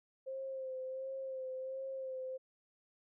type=tone with vibrato; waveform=sine; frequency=526 Hz; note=C5; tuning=9 cents sharp; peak=-39 dBFS; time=0.26-2.38 s; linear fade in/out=20 ms; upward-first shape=sine; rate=1.4 Hz; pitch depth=29 cents each way; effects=none